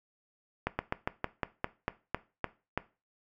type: slowing click train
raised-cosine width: 0.5 ms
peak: -14 dBFS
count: 11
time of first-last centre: 0.67-2.776 s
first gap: 120 ms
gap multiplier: 1.12
effects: noise-tail reverb RT60 0.3 s tail -17 dB re dry